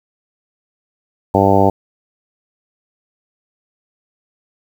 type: harmonic tone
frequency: 98 Hz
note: G2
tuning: in tune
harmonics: 1 / 2 / 3 / 4 / 5 / 6 / 7 / 8 / 9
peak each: -18 / -18 / -18 / -18 / -18 / -18 / -18 / -18 / -18 dBFS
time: 1.34-1.7 s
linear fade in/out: 5 ms
effects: 7-bit